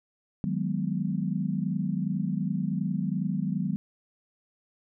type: chord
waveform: sine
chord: G# minor seventh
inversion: second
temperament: equal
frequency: 155.56 / 185 / 207.7 / 246.9 Hz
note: D#3 / F#3 / G#3 / B3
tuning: 0 / 0 / 0 / 0 cents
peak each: -32 / -29 / -32 / -35 dBFS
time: 0.44-3.76 s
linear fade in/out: 0 ms
effects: none

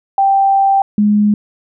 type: tone pair in turn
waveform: sine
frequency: 784 / 208.4 Hz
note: G5 / G#3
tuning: 0 / +6 cents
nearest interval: octave + major seventh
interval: 2294 cents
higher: first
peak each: -8 dBFS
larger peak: neither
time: 0.18-0.82 / 0.98-1.34 s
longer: first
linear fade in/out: 2 ms
effects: none

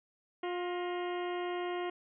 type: harmonic tone with a mistuned harmonic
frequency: 354.9 Hz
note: F4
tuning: 28 cents sharp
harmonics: 1 / 2 / 3 / 4 / 5 / 6 / 7 / 8 / 9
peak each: -35 / -40 / -44 / -49 / -48 / -50 / -55 / -51 / -54 dBFS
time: 0.43-1.9 s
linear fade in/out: 5 ms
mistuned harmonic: 5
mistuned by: +91 cents
effects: none

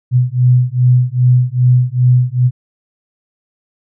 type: beating tone pair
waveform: sine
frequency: 123.8 / 126.3 Hz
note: B2 / B2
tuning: +5 / +39 cents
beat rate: 2.5 Hz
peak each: -11 dBFS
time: 0.11-2.51 s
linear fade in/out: 50 ms
effects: none

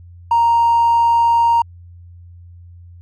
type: tone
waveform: triangle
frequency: 932.3 Hz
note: A#5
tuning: in tune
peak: -7 dBFS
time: 0.31-1.62 s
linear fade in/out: 5 ms
effects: tanh soft clip ceiling -7 dBFS + added 87 Hz sine -37 dBFS peak until 3.01 s

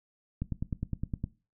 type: click train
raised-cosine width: 5 ms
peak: -19 dBFS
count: 9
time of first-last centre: 0.42-1.241 s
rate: 9.75 Hz
effects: noise-tail reverb RT60 0.3 s tail -18 dB re dry

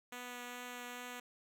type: tone with vibrato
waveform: 5% pulse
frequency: 245.6 Hz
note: B3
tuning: 9 cents flat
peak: -33 dBFS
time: 0.12-1.2 s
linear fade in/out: 5 ms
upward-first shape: triangle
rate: 2.4 Hz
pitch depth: 11 cents each way
effects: none

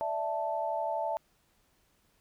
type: chord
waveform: sine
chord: D suspended second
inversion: none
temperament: equal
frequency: 587.3 / 659.3 / 880 Hz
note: D5 / E5 / A5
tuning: 0 / 0 / 0 cents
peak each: -37 / -33 / -33 dBFS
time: 0.01-1.17 s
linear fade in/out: 0 ms
effects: pink hiss -70 dBFS RMS until 2.2 s

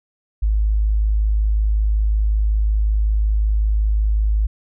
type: tone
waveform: sine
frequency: 52.7 Hz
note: G#1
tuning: 26 cents sharp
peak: -14 dBFS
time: 0.42-4.47 s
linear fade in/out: 10 ms
effects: none

